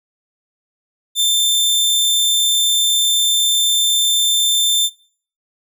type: tone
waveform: sawtooth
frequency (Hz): 3566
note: A7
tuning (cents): +22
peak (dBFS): -10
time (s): 1.15-4.9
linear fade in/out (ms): 50
effects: noise-tail reverb RT60 0.5 s tail -21 dB re dry